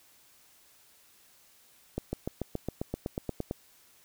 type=accelerating click train; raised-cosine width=2 ms; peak=-18 dBFS; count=13; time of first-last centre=1.98-3.511 s; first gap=150 ms; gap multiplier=0.97; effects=white hiss -61 dBFS RMS until 4.04 s